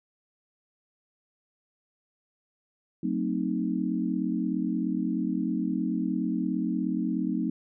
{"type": "chord", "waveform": "sine", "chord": "F# diminished seventh", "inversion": "none", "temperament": "equal with one note detuned", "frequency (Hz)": [185, 224.6, 261.6, 311.1], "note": ["F#3", "A3", "C4", "Eb4"], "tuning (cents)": [0, 36, 0, 0], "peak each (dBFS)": -31, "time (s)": [3.03, 7.5], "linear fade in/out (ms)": 5, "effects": []}